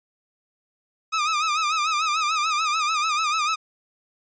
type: tone with vibrato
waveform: sawtooth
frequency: 1244.5 Hz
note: D#6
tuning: in tune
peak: -17 dBFS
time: 1.12-3.56 s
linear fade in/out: 20 ms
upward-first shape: sine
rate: 6.8 Hz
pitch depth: 91 cents each way
effects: resampled to 16000 Hz